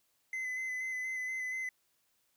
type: tone with vibrato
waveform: triangle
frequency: 2033 Hz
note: B6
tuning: 50 cents sharp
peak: -33 dBFS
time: 0.33-1.69 s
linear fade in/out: 2 ms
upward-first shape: square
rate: 4.2 Hz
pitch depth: 18 cents each way
effects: white hiss -75 dBFS RMS until 2.36 s